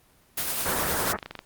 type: noise with tremolo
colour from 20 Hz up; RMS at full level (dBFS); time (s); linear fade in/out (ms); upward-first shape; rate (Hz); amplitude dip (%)
white; -27; 0.37-1.13; 10; sine; 9.9; 30
type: low-pass noise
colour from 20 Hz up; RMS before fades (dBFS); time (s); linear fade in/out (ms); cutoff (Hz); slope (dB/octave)
white; -29; 0.65-1.17; 10; 1800; 48
type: clicks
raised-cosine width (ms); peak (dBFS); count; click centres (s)
0.3; -20; 6; 1.188 / 1.228 / 1.26 / 1.31 / 1.353 / 1.391
effects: pink hiss -60 dBFS RMS until 1.45 s + Opus 24 kbps